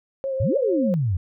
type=tone with vibrato; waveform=sine; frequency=535 Hz; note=C5; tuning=38 cents sharp; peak=-23 dBFS; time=0.24-0.94 s; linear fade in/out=0 ms; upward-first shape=triangle; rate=6.7 Hz; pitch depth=39 cents each way
type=exponential two-way sweep; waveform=sine; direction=up then down; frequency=82.41 to 591 to 82.41 Hz; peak=-19 dBFS; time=0.4-1.17 s; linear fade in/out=5 ms; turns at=0.57 s
effects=none